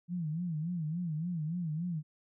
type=tone with vibrato; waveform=sine; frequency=164.81 Hz; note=E3; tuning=in tune; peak=-32 dBFS; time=0.08-2.03 s; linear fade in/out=50 ms; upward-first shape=sine; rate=3.5 Hz; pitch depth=150 cents each way; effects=none